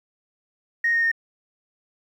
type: tone with pitch steps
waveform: sine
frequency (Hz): 1864.7 / 1849.7 / 1834.8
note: A#6 / A#6 / A#6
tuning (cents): 0 / -14 / -28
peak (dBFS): -17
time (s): 0.84-1.116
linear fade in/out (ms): 5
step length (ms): 92
effects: tanh soft clip ceiling -13 dBFS + 9-bit